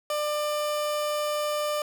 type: tone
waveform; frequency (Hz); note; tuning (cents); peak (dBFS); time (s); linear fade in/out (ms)
30% pulse; 596; D5; +25; -23; 0.1-1.82; 2
effects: none